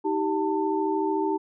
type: tone cluster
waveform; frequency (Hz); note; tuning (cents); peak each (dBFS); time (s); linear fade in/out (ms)
sine; 316.8 / 390.3 / 892; D#4 / G4 / A5; +31 / -8 / +23; -27 / -26 / -28; 0.04-1.38; 20
effects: none